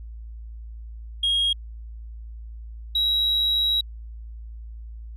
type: tone pair in turn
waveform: sine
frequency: 3267 / 3862 Hz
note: G#7 / B7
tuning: -29 / -39 cents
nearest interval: minor third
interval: 290 cents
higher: second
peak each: -17 dBFS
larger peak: neither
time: 1.23-1.53 / 2.95-3.81 s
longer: second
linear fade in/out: 5 ms
effects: tanh soft clip ceiling -17 dBFS + added 56 Hz sine -35 dBFS peak until 5.16 s